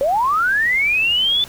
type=linear sweep; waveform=sine; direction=up; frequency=523.3 to 3520 Hz; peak=-14 dBFS; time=0.01-1.44 s; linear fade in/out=0 ms; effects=pink hiss -39 dBFS RMS until 1.48 s